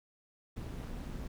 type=noise with amplitude modulation; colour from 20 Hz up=brown; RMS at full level=-38 dBFS; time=0.56-1.28 s; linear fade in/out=10 ms; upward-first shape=sine; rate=208 Hz; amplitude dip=75%; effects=none